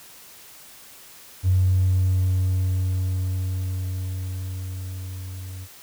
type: tone with level ramp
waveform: triangle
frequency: 92.7 Hz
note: F#2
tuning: 4 cents sharp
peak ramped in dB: -11 to -31 dBFS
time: 1.43-5.68 s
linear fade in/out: 50 ms
effects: tanh soft clip ceiling -13 dBFS + white hiss -46 dBFS RMS until 5.82 s